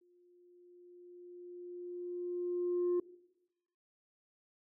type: tone with exponential growth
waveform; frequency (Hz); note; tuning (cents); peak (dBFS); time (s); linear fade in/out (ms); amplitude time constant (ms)
sine; 353.9; F4; +23; -26; 0.01-3; 5; 650
effects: noise-tail reverb RT60 0.9 s tail -19 dB re dry + tanh soft clip ceiling -27 dBFS